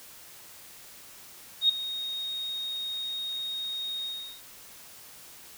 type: tone with ADSR envelope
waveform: sine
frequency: 3729 Hz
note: A#7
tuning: in tune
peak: -16 dBFS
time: 1.61-4.42 s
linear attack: 83 ms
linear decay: 5 ms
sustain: -15 dB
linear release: 380 ms
effects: white hiss -49 dBFS RMS until 5.57 s